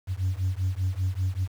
sine beating tone pair, 90.9 / 96 Hz, F#2 / G2, -30 / -36 cents, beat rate 5.1 Hz, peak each -26 dBFS, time 0.07-1.48 s, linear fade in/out 50 ms, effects tanh soft clip ceiling -20 dBFS + 8-bit

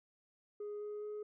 sine tone with pitch steps, 415.3 / 417.9 / 420.6 Hz, G#4 / G#4 / G#4, 0 / +11 / +22 cents, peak -38 dBFS, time 0.6-1.23 s, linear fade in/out 5 ms, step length 210 ms, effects tanh soft clip ceiling -39 dBFS

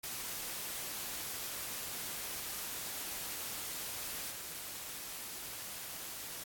white noise with level steps, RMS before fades -41 / -44 dBFS, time 0.03-6.44 s, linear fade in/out 10 ms, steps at 4.3 s, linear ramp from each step 10 ms, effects AAC 64 kbps

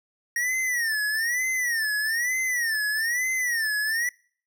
square tone with vibrato, 1867 Hz, A#6, 2 cents sharp, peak -24 dBFS, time 0.36-4.09 s, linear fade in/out 2 ms, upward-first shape sine, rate 1.1 Hz, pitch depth 170 cents each way, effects noise-tail reverb RT60 0.5 s tail -25 dB re dry

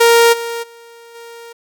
sawtooth tone with level steps, 466.2 Hz, A#4, in tune, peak -3 / -17 / -34 / -29 dBFS, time 0-1.53 s, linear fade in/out 10 ms, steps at 0.32 / 0.62 / 1.14 s, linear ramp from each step 20 ms, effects none

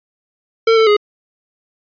square tone with pitch steps, 452.1 / 444.1 / 416.3 Hz, A4 / A4 / G#4, +47 / +16 / +4 cents, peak -9 dBFS, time 0.67-0.967 s, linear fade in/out 5 ms, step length 99 ms, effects resampled to 11025 Hz

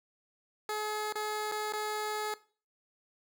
15% pulse tone with dropouts, 425.3 Hz, G#4, 41 cents sharp, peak -26 dBFS, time 0.69-2.34 s, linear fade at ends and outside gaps 2 ms, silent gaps 1.125-1.155 / 1.516-1.52 / 1.724-1.734 s, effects noise-tail reverb RT60 0.4 s tail -19 dB re dry

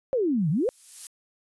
sine exponential two-way sweep, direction down then up, 554.4 to 141.7 to 554.4 Hz, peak -21 dBFS, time 0.13-0.69 s, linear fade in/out 0 ms, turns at 0.5 s
violet noise with exponential growth, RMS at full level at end -32 dBFS, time 0.38-1.07 s, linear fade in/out 2 ms, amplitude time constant 150 ms
effects resampled to 24000 Hz

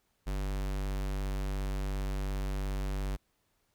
square tone, 48.61 Hz, G1, 14 cents flat, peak -32 dBFS, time 0.26-3.17 s, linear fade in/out 20 ms, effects pink hiss -75 dBFS RMS until 3.74 s

